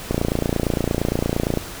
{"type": "click train", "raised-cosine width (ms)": 2, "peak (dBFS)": -6, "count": 43, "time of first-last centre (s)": [0.11, 1.573], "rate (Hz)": 28.7, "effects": ["pink hiss -34 dBFS RMS until 1.8 s"]}